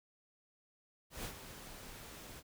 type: noise with ADSR envelope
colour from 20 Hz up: pink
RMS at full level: -42 dBFS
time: 1.1-2.43 s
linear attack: 140 ms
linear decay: 90 ms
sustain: -9 dB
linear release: 49 ms
effects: none